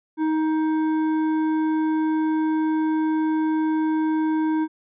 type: tone with hard clipping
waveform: sine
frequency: 313.9 Hz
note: D#4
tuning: 15 cents sharp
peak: -21 dBFS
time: 0.17-4.68 s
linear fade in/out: 50 ms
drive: 9 dB
effects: resampled to 8000 Hz